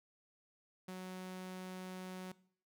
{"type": "tone", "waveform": "sawtooth", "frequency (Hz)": 185, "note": "F#3", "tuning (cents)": 0, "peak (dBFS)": -40, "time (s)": [0.88, 2.32], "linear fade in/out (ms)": 5, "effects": ["noise-tail reverb RT60 0.6 s tail -20 dB re dry"]}